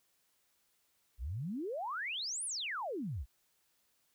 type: exponential two-way sweep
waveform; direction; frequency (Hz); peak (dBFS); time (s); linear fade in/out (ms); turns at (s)
sine; up then down; 52 to 10548 to 52; -36; 1.18-3.26; 50; 2.45
effects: white hiss -75 dBFS RMS until 4.14 s